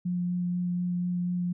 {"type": "tone with vibrato", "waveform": "sine", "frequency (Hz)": 177.6, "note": "F3", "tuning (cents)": 29, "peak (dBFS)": -26, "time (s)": [0.05, 1.53], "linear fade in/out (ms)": 10, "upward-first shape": "sine", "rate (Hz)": 4.1, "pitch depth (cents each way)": 9, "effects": []}